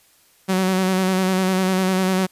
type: tone with vibrato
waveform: sawtooth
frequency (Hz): 187.4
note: F#3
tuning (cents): +22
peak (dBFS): -13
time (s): 0.48-2.27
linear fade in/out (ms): 20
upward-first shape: square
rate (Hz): 10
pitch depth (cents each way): 25
effects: white hiss -56 dBFS RMS until 2.31 s + resampled to 32000 Hz